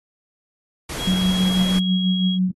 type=noise; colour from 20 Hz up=pink; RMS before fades=-30 dBFS; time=0.89-1.79 s; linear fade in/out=5 ms
type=tone; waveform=sine; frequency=3300 Hz; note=G#7; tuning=12 cents flat; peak=-25 dBFS; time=0.98-2.39 s; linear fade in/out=50 ms
type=tone with tremolo; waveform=sine; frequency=185 Hz; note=F#3; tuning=in tune; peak=-15 dBFS; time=1.07-2.51 s; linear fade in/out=5 ms; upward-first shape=sine; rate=6.1 Hz; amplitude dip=45%
effects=AAC 32 kbps